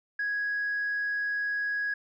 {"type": "tone", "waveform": "sine", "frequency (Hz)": 1661.2, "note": "G#6", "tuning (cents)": 0, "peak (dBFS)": -26, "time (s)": [0.19, 1.94], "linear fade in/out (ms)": 5, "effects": ["tanh soft clip ceiling -24 dBFS"]}